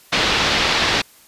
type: low-pass noise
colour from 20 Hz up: white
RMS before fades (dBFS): -18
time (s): 0.12-1.02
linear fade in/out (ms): 10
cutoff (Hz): 4400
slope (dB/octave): 24
effects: white hiss -49 dBFS RMS until 1.27 s + resampled to 32000 Hz